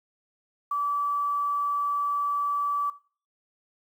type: tone with quantisation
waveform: sine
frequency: 1154 Hz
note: D6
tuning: 31 cents flat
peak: -24 dBFS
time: 0.71-2.9 s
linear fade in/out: 5 ms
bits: 9
effects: noise-tail reverb RT60 0.4 s tail -17 dB re dry